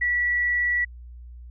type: tone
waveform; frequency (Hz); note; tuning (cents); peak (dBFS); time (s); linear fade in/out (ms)
sine; 1947; B6; -25; -20; 0.01-0.85; 10
effects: added 60 Hz sine -39 dBFS peak until 1.5 s